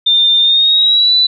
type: tone with pitch glide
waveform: sine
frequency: 3605 to 3977 Hz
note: A7 to B7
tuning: +41 to +11 cents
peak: -7 dBFS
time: 0.06-1.27 s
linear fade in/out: 10 ms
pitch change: +170 cents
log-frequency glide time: 0.4-1.14 s
effects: none